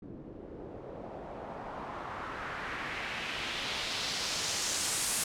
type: noise with low-pass filter sweep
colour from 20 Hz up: white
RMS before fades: -37 dBFS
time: 0.02-5.24 s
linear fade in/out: 5 ms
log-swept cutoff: 280 to 10000 Hz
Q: 1.6
effects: none